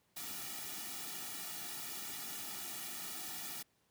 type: noise with comb filter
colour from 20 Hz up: white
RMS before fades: -44 dBFS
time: 0.16-3.63 s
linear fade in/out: 10 ms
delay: 1.9 ms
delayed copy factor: -1
effects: pink hiss -75 dBFS RMS until 3.9 s + high-pass 80 Hz 12 dB/octave